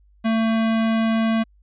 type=tone; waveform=square; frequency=224.2 Hz; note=A3; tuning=33 cents sharp; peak=-18 dBFS; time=0.24-1.44 s; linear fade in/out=20 ms; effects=added 50 Hz sine -52 dBFS peak until 1.62 s + resampled to 8000 Hz